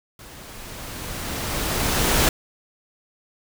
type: noise with level ramp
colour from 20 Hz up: pink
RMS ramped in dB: -43 to -17 dBFS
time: 0.19-2.29 s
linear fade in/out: 2 ms
effects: none